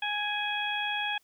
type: harmonic tone with a mistuned harmonic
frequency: 830.6 Hz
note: G#5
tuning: in tune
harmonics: 1 / 2 / 3 / 4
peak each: -34 / -34 / -34 / -34 dBFS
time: 0.02-1.18 s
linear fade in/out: 5 ms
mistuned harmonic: 3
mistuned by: +18 cents
effects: white hiss -68 dBFS RMS until 1.23 s